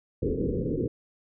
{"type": "low-pass noise", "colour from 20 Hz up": "white", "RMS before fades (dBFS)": -28, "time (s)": [0.22, 0.88], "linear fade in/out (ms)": 5, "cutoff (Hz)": 500, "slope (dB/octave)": 96, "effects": []}